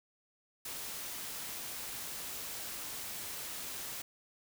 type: noise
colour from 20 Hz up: white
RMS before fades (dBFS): -42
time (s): 0.65-4.02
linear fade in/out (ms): 5
effects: none